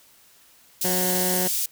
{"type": "high-pass noise", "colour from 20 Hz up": "white", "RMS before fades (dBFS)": -25, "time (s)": [0.81, 1.66], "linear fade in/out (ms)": 5, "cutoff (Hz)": 4800, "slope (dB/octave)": 12}
{"type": "tone", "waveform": "15% pulse", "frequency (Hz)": 182.5, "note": "F#3", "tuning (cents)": -24, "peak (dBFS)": -18, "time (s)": [0.84, 1.48], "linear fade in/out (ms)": 10}
{"effects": ["white hiss -55 dBFS RMS until 1.71 s"]}